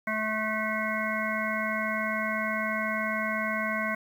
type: harmonic tone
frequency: 217 Hz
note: A3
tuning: 24 cents flat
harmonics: 1 / 3 / 5 / 7 / 9 / 10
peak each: -34 / -34 / -34 / -34 / -34 / -34 dBFS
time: 0.07-3.95 s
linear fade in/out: 5 ms
effects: 9-bit